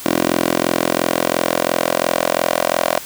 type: tone with high-pass filter sweep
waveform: 10% pulse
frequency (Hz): 42.89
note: F1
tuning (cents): -31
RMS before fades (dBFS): -18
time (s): 0.06-2.98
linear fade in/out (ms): 0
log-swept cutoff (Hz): 350 to 600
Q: 2.2
effects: white hiss -33 dBFS RMS until 3.05 s